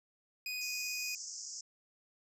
25% pulse tone, 2489 Hz, D#7, in tune, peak -33 dBFS, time 0.46-1.15 s, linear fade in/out 2 ms
pink band-pass noise, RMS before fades -45 dBFS, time 0.61-1.61 s, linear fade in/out 5 ms, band 5100 to 7400 Hz, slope 96 dB/octave
effects none

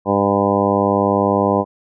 harmonic tone, 100 Hz, G2, 35 cents sharp, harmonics 1 / 2 / 3 / 4 / 5 / 6 / 7 / 8 / 9 / 10, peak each -26 / -20 / -22 / -22 / -20 / -21 / -25 / -23 / -26 / -22 dBFS, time 0.05-1.65 s, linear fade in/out 50 ms, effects none

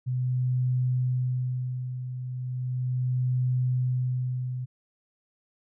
sine tone with tremolo, 126.4 Hz, B2, 41 cents sharp, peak -22 dBFS, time 0.06-4.66 s, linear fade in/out 20 ms, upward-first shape sine, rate 0.36 Hz, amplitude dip 65%, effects none

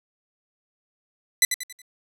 10% pulse tone with echo, 2000 Hz, B6, 21 cents sharp, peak -5 dBFS, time 1.42-1.45 s, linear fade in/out 2 ms, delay 92 ms, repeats 4, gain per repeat -8 dB, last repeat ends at 1.818 s, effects none

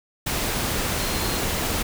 sine tone in noise, 4186 Hz, C8, in tune, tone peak -35 dBFS, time 0.99-1.39 s, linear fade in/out 10 ms, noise pink, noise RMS -25 dBFS, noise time 0.26-1.83 s, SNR -13 dB, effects none

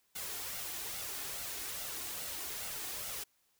white noise with flanger, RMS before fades -41 dBFS, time 0.15-3.24 s, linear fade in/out 10 ms, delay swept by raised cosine 1.4 to 2.8 ms, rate 2.4 Hz, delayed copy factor +0.5, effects white hiss -74 dBFS RMS until 3.59 s

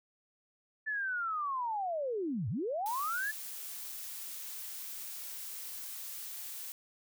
sine linear two-way sweep, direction down then up, 1760 to 92.5 to 1760 Hz, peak -32 dBFS, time 0.86-3.32 s, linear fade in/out 20 ms, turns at 2.49 s
blue noise, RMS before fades -43 dBFS, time 2.86-6.72 s, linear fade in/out 0 ms
effects none

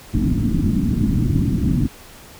white low-pass noise, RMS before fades -18 dBFS, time 0.13-1.88 s, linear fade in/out 20 ms, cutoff 290 Hz, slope 48 dB/octave, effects pink hiss -42 dBFS RMS until 2.39 s

